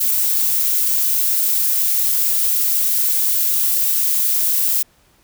violet noise, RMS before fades -17 dBFS, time 0-4.83 s, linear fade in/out 10 ms, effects pink hiss -56 dBFS RMS until 5.23 s

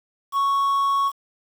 triangle tone with quantisation, 1108.7 Hz, C#6, in tune, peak -16 dBFS, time 0.32-1.12 s, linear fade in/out 50 ms, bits 7, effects none

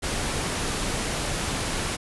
pink low-pass noise, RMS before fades -28 dBFS, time 0.02-1.97 s, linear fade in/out 20 ms, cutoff 11000 Hz, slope 96 dB/octave, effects none

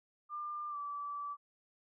sine tone with pitch glide, 1197 to 1156.9 Hz, D6 to D6, +33 to -26 cents, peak -38 dBFS, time 0.29-1.37 s, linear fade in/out 50 ms, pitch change -59 cents, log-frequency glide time 0.69-0.77 s, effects none

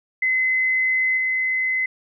sine tone with level steps, 2042 Hz, C7, 43 cents flat, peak -17 / -19 dBFS, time 0.22-1.86 s, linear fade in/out 5 ms, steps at 1.17 s, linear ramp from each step 5 ms, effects none

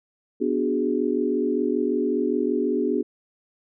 sine chord, G# half-diminished seventh, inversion first, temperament equal, 246.9 / 293.7 / 370 / 415.3 Hz, B3 / D4 / F#4 / G#4, 0 / 0 / 0 / 0 cents, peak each -26 dBFS, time 0.4-3.03 s, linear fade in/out 20 ms, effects none

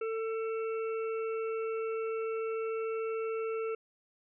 harmonic tone, 446.6 Hz, A4, 26 cents sharp, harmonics 1 / 3 / 5 / 6, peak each -32 / -42 / -51 / -49 dBFS, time 0.01-3.75 s, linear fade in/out 5 ms, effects none

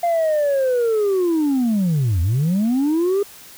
sine linear two-way sweep, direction down then up, 698.5 to 79.5 to 411.7 Hz, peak -13 dBFS, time 0.03-3.23 s, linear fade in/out 5 ms, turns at 2.21 s, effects tanh soft clip ceiling -14 dBFS + white hiss -42 dBFS RMS until 3.57 s

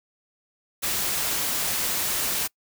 white noise, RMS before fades -26 dBFS, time 0.82-2.48 s, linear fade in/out 20 ms, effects noise-tail reverb RT60 0.1 s tail -25 dB re dry

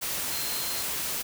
sine tone in noise, 4157 Hz, C8, 12 cents flat, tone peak -37 dBFS, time 0.31-0.83 s, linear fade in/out 20 ms, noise white, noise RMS -31 dBFS, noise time 0.01-1.23 s, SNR -9 dB, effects none

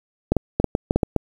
clicks, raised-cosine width 2 ms, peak -4 dBFS, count 9, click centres 0.32 / 0.367 / 0.6 / 0.643 / 0.751 / 0.909 / 0.96 / 1.032 / 1.163 s, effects 7-bit

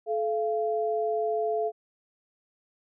sine tone pair together, 432.5 / 686.6 Hz, A4 / F5, -30 / -30 cents, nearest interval minor sixth, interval 800 cents, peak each -27 / -28 dBFS, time 0.06-1.72 s, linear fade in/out 50 ms, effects none

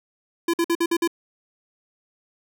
square tone bursts, 338.2 Hz, E4, 44 cents sharp, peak -19 dBFS, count 6, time 0.48-1.076 s, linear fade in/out 5 ms, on 56 ms, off 52 ms, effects none

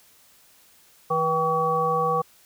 harmonic tone with a mistuned harmonic, 161.9 Hz, E3, 31 cents flat, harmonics 1 / 3 / 5 / 7, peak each -31 / -25 / -27 / -23 dBFS, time 1.1-2.22 s, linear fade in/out 10 ms, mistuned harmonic 5, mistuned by -66 cents, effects white hiss -56 dBFS RMS until 2.45 s

